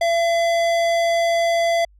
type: tone with tanh clipping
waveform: sine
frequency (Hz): 676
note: E5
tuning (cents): +43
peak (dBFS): -18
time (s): 0.01-1.85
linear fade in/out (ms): 5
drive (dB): 18
effects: added 50 Hz sine -49 dBFS peak until 1.99 s